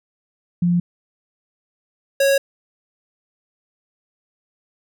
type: tone pair in turn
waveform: sine / square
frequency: 174.61 / 550.8 Hz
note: F3 / C#5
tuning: 0 / -11 cents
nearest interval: octave + minor sixth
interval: 1989 cents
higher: second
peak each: -14 dBFS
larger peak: neither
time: 0.62-0.8 / 2.2-2.38 s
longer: neither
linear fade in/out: 5 ms
effects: none